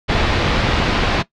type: low-pass noise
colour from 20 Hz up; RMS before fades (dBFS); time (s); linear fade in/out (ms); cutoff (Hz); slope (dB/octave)
pink; -17; 0.08-1.23; 20; 4200; 24
effects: noise-tail reverb RT60 0.1 s tail -17 dB re dry